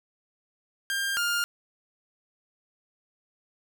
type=tone pair in turn; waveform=sawtooth; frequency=1598 / 1408.4 Hz; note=G6 / F6; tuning=+33 / +14 cents; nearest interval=major second; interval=219 cents; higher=first; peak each=-23 / -21 dBFS; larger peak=second; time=0.9-1.17 / 1.17-1.44 s; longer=neither; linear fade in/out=0 ms; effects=none